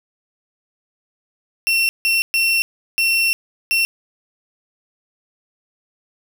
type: tone bursts at uneven times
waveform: 35% pulse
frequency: 2715 Hz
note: F7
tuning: 50 cents flat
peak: -13 dBFS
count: 5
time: 1.67-1.89 / 2.05-2.22 / 2.34-2.62 / 2.98-3.33 / 3.71-3.85 s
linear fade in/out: 0 ms
effects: none